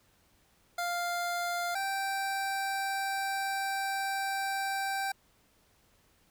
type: tone pair in turn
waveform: 25% pulse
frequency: 698.5 / 781.7 Hz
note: F5 / G5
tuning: 0 / -5 cents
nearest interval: major second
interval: 195 cents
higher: second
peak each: -27 dBFS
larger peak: neither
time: 0.78-1.75 / 1.75-5.12 s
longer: second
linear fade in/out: 5 ms
effects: pink hiss -67 dBFS RMS until 6.3 s